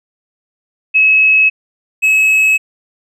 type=tone pair in turn; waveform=sine / triangle; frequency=2574 / 2574 Hz; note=E7 / E7; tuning=-42 / -42 cents; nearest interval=unison; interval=0 cents; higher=neither; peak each=-6 dBFS; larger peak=neither; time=0.94-1.5 / 2.02-2.58 s; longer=neither; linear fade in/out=20 ms; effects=none